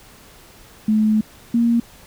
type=tone pair in turn; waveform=sine; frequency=215.6 / 234.2 Hz; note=A3 / A#3; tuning=-35 / +8 cents; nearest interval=minor second; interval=143 cents; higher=second; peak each=-13 dBFS; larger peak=neither; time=0.88-1.21 / 1.54-1.8 s; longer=first; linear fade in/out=5 ms; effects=pink hiss -46 dBFS RMS until 2.06 s